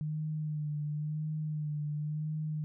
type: tone with vibrato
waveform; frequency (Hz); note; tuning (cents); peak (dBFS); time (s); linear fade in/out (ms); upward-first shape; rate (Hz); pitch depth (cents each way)
sine; 151.7; D#3; -44; -32; 0.01-2.64; 0; sine; 0.95; 35
effects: none